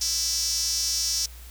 sawtooth tone with high-pass filter, 329.6 Hz, E4, in tune, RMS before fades -26 dBFS, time 0.01-1.26 s, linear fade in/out 5 ms, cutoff 5500 Hz, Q 6, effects added 60 Hz sine -41 dBFS peak until 1.5 s + white hiss -49 dBFS RMS until 1.5 s

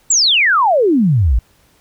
sine exponential sweep, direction down, 7830 to 50.6 Hz, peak -9 dBFS, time 0.1-1.39 s, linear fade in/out 5 ms, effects pink hiss -54 dBFS RMS until 1.8 s

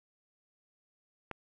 click, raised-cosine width 0.5 ms, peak -23 dBFS, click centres 1.313 s, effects none

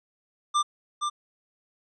square tone with echo, 1189 Hz, D6, 21 cents sharp, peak -21 dBFS, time 0.54-0.63 s, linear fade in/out 20 ms, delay 470 ms, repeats 1, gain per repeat -5 dB, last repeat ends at 1.1 s, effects resampled to 22050 Hz

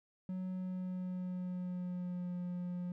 triangle tone with pitch glide, 185 to 177.98 Hz, F#3 to F3, 0 to +33 cents, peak -35 dBFS, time 0.29-2.92 s, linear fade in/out 2 ms, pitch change -67 cents, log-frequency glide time 0.5-2.35 s, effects none

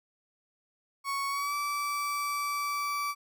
35% pulse tone with pitch glide, 1110 to 1157.1 Hz, C#6 to D6, +2 to -26 cents, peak -28 dBFS, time 1.04-3.15 s, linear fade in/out 50 ms, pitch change +72 cents, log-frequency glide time 1.29-1.54 s, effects none

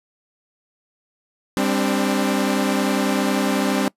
sawtooth chord, G suspended fourth, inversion none, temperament equal with one note detuned, 199.19 / 261.6 / 293.7 Hz, G3 / C4 / D4, +28 / 0 / 0 cents, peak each -18 / -18 / -20 dBFS, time 1.57-3.88 s, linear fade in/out 0 ms, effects noise-tail reverb RT60 0.1 s tail -23 dB re dry + resampled to 32000 Hz

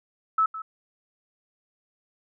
sine tone with echo, 1303 Hz, E6, 20 cents flat, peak -18 dBFS, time 0.38-0.46 s, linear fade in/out 5 ms, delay 160 ms, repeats 1, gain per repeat -14 dB, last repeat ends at 0.62 s, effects none

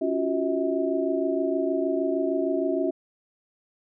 sine tone cluster, 279.6 / 346.3 / 372.7 / 642 Hz, C#4 / F4 / F#4 / E5, +15 / -15 / +13 / -46 cents, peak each -28 dBFS, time 0.01-2.91 s, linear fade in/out 10 ms, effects none

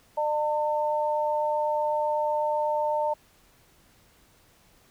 sine tone pair together, 602 / 902 Hz, D5 / A5, +43 / +43 cents, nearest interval perfect fifth, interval 700 cents, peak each -26 dBFS, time 0.17-3.14 s, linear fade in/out 10 ms, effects pink hiss -60 dBFS RMS until 4.9 s

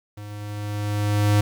square tone with level ramp, 103.83 Hz, G#2, in tune, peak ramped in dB -36 to -15 dBFS, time 0.17-1.41 s, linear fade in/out 5 ms, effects 9-bit

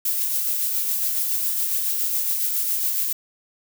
violet noise with tremolo, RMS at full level -22 dBFS, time 0.05-3.13 s, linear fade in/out 5 ms, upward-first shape sine, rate 7.2 Hz, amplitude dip 30%, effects none

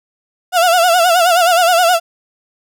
35% pulse tone with vibrato, 698.5 Hz, F5, in tune, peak -7 dBFS, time 0.52-2 s, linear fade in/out 50 ms, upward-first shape sine, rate 9.5 Hz, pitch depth 97 cents each way, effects none

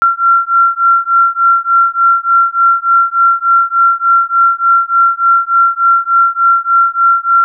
sine beating tone pair, 1366 / 1369.4 Hz, F6 / F6, -39 / -34 cents, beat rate 3.4 Hz, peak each -10 dBFS, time 0.02-7.44 s, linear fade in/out 0 ms, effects none

